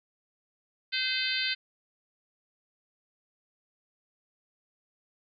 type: harmonic tone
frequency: 515 Hz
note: C5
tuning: 28 cents flat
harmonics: 3 / 4 / 5 / 6 / 7 / 8 / 9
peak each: -35 / -35 / -35 / -35 / -35 / -35 / -35 dBFS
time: 0.92-1.55 s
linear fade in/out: 20 ms
effects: none